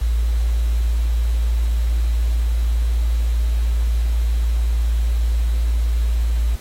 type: tone with quantisation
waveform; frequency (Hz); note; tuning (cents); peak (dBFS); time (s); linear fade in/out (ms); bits
sine; 57.2; A#1; -32; -15; 0.01-6.56; 10; 7
effects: pink hiss -42 dBFS RMS until 6.6 s + AAC 48 kbps